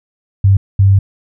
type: tone bursts at uneven times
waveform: sine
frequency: 97.8 Hz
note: G2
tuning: 4 cents flat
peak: -5 dBFS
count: 2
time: 0.44-0.57 / 0.79-0.99 s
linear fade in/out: 5 ms
effects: none